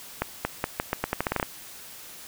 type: accelerating click train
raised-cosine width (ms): 0.5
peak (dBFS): -9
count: 13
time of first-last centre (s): 0.22-1.428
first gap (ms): 230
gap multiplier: 0.83
effects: white hiss -44 dBFS RMS until 2.27 s